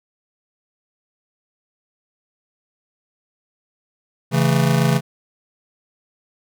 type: chord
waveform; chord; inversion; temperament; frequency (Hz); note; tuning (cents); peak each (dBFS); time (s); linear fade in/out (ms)
square; A major; first; just; 137.5 / 165 / 220; C#3 / E3 / A3; -14 / +2 / 0; -18 / -19 / -23; 4.31-5.01; 50
effects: none